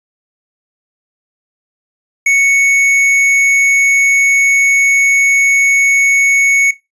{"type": "tone with tanh clipping", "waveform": "sine", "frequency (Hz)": 2217, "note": "C#7", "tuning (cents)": 0, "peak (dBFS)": -9, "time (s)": [2.26, 6.71], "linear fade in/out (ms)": 5, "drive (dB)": 10, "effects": ["noise-tail reverb RT60 0.2 s tail -17 dB re dry", "resampled to 24000 Hz"]}